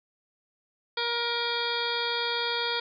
harmonic tone with a mistuned harmonic, 472.4 Hz, A#4, 23 cents sharp, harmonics 1 / 2 / 3 / 4 / 5 / 7 / 8 / 9 / 10, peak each -34 / -34 / -34 / -39 / -37 / -33 / -36 / -38 / -37 dBFS, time 0.97-2.8 s, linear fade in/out 5 ms, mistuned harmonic 8, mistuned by -37 cents, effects none

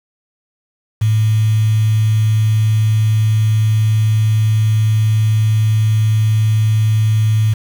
sine tone with quantisation, 108.8 Hz, A2, 19 cents flat, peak -10 dBFS, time 1.01-7.54 s, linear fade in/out 10 ms, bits 5, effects none

